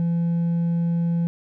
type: tone with hard clipping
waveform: sine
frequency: 169.5 Hz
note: E3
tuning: 49 cents sharp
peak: -20 dBFS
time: 0-1.27 s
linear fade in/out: 0 ms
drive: 2 dB
effects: none